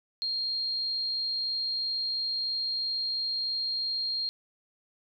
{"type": "tone", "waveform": "sine", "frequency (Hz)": 4221, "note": "C8", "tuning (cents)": 14, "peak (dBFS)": -28, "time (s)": [0.22, 4.29], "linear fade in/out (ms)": 0, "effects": []}